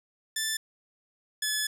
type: tone pair in turn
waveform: 10% pulse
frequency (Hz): 1760 / 1716.8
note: A6 / A6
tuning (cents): 0 / -43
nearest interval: unison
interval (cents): 43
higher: first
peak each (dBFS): -19 / -18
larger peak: second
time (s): 0.36-0.57 / 1.42-1.67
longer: second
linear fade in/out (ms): 5
effects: none